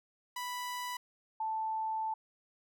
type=tone pair in turn; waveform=sawtooth / sine; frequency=987.8 / 880 Hz; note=B5 / A5; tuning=0 / 0 cents; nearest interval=major second; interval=200 cents; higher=first; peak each=-33 / -32 dBFS; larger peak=second; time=0.36-0.97 / 1.4-2.14 s; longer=second; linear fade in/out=5 ms; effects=none